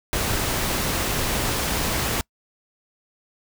pink noise, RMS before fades -24 dBFS, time 0.13-2.21 s, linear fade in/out 0 ms, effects noise-tail reverb RT60 0.1 s tail -26 dB re dry

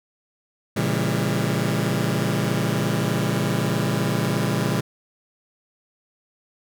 sawtooth chord, A# diminished seventh, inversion none, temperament just, 116.54 / 139.85 / 167.82 / 201.4 Hz, A#2 / C#3 / E3 / G3, 0 / +16 / +31 / +47 cents, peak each -22 dBFS, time 0.76-4.81 s, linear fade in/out 10 ms, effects none

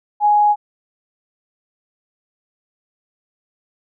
sine tone, 833 Hz, G#5, 5 cents sharp, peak -10 dBFS, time 0.2-0.56 s, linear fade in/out 50 ms, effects none

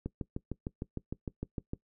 click train, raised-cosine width 3 ms, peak -22 dBFS, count 12, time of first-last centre 0.06-1.734 s, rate 6.57 Hz, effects noise-tail reverb RT60 0.1 s tail -20 dB re dry

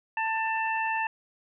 harmonic tone, 890 Hz, A5, 20 cents sharp, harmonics 1 / 2 / 3, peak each -28 / -31 / -33 dBFS, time 0.17-1.07 s, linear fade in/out 2 ms, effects none

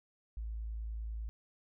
sine tone, 55 Hz, A1, in tune, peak -37 dBFS, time 0.37-1.29 s, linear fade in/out 0 ms, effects none

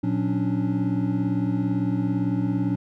triangle tone cluster, 117.7 / 182.4 / 276.8 / 294.6 Hz, A#2 / F#3 / C#4 / D4, +17 / -24 / -2 / +6 cents, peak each -25 dBFS, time 0.03-2.76 s, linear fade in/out 10 ms, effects none

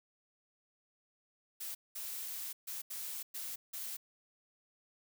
blue noise bursts at uneven times, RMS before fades -42 dBFS, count 6, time 1.6-1.75 / 1.95-2.53 / 2.67-2.82 / 2.9-3.23 / 3.34-3.56 / 3.73-3.97 s, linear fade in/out 10 ms, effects none

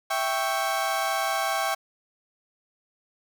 30% pulse chord, C# diminished, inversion first, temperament equal, 659.3 / 784 / 1108.7 Hz, E5 / G5 / C#6, 0 / 0 / 0 cents, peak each -27 / -25 / -27 dBFS, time 0.1-1.75 s, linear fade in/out 10 ms, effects none

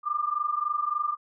sine tone pair together, 1185 / 1208.5 Hz, D6 / D6, +15 / +49 cents, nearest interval unison, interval 34 cents, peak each -28 dBFS, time 0.03-1.17 s, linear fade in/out 50 ms, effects none

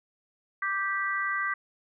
sine chord, G major, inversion second, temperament just, 1176 / 1568 / 1960 Hz, D6 / G6 / B6, +2 / 0 / -14 cents, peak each -31 dBFS, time 0.62-1.54 s, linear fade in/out 5 ms, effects none

